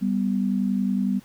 sine tone pair together, 196 / 246.9 Hz, G3 / B3, 0 / 0 cents, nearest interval major third, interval 400 cents, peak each -22 / -25 dBFS, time 0.01-1.2 s, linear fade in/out 20 ms, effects pink hiss -54 dBFS RMS until 1.24 s

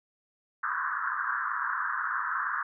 white band-pass noise, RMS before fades -31 dBFS, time 0.63-2.63 s, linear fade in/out 5 ms, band 1000 to 1700 Hz, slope 96 dB/octave, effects none

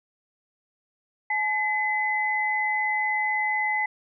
sine tone pair together, 852 / 2026 Hz, G#5 / B6, +44 / +44 cents, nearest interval octave + minor third, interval 1500 cents, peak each -27 / -24 dBFS, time 1.3-3.86 s, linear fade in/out 5 ms, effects none

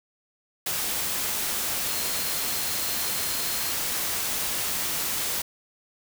sine tone in noise, 4202 Hz, C8, 7 cents sharp, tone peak -38 dBFS, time 1.88-3.72 s, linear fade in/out 5 ms, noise white, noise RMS -28 dBFS, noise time 0.66-5.42 s, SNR -13 dB, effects none

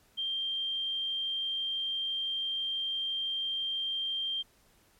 sine tone, 3173 Hz, G7, 20 cents sharp, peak -30 dBFS, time 0.17-4.43 s, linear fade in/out 20 ms, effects pink hiss -65 dBFS RMS until 4.99 s + MP3 64 kbps

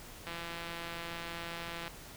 click train, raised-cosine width 0.3 ms, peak -25 dBFS, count 273, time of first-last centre 0.27-1.879 s, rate 169 Hz, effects pink hiss -50 dBFS RMS until 2.16 s

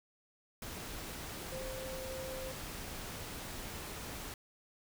sine tone in noise, 523.3 Hz, C5, in tune, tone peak -42 dBFS, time 1.52-2.52 s, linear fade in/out 2 ms, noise pink, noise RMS -44 dBFS, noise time 0.62-4.34 s, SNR -1 dB, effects none

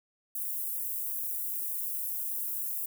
white high-pass noise, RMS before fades -34 dBFS, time 0.35-2.86 s, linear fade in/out 5 ms, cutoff 11000 Hz, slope 24 dB/octave, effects none

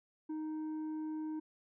sine tone with tanh clipping, 311.1 Hz, D#4, in tune, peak -38 dBFS, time 0.29-1.4 s, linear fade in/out 10 ms, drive 5 dB, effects none

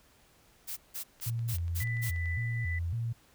blue noise bursts, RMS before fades -38 dBFS, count 6, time 0.67-2.114 s, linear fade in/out 20 ms, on 99 ms, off 170 ms
click train, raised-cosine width 0.2 ms, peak -37 dBFS, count 12, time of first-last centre 1.2-2.258 s, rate 10.4 Hz
sine tone with vibrato, 99.3 Hz, G2, 23 cents sharp, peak -30 dBFS, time 1.26-3.13 s, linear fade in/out 10 ms, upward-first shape square, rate 1.8 Hz, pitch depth 270 cents each way
sine tone with tremolo, 1989 Hz, B6, 12 cents sharp, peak -35 dBFS, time 1.8-2.79 s, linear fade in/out 5 ms, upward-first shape triangle, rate 2.4 Hz, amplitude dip 40%
effects pink hiss -63 dBFS RMS until 3.34 s

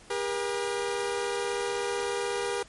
sawtooth tone pair together, 402.5 / 478.7 Hz, G4 / A#4, +46 / +46 cents, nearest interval minor third, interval 300 cents, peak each -27 dBFS, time 0.1-2.63 s, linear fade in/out 5 ms, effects pink hiss -53 dBFS RMS until 2.68 s + MP3 48 kbps

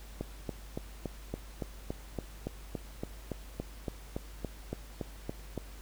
click train, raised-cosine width 2 ms, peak -21 dBFS, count 20, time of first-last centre 0.21-5.577 s, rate 3.54 Hz, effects added 50 Hz sine -46 dBFS peak until 5.81 s + pink hiss -54 dBFS RMS until 5.81 s

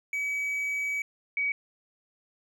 triangle / sine tone pair in turn, 2278 / 2265 Hz, C#7 / C#7, +47 / +37 cents, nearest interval unison, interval 10 cents, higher first, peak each -26 / -25 dBFS, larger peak second, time 0.13-1.02 / 1.37-1.52 s, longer first, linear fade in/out 2 ms, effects none

